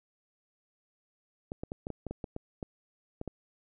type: clicks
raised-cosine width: 2 ms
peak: -23 dBFS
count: 12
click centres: 1.519 / 1.635 / 1.719 / 1.869 / 1.903 / 2.067 / 2.11 / 2.242 / 2.364 / 2.628 / 3.214 / 3.277 s
effects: none